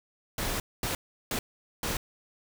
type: noise bursts at uneven times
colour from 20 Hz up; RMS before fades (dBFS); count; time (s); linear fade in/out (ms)
pink; -31; 4; 0.38-0.6 / 0.83-0.95 / 1.31-1.39 / 1.83-1.97; 2
effects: none